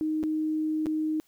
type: tone with dropouts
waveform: sine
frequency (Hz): 311.1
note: D#4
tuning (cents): 0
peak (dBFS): -25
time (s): 0.01-1.2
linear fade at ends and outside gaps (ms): 0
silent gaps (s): 0.23-0.237 / 0.859-0.867
effects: white hiss -66 dBFS RMS until 1.27 s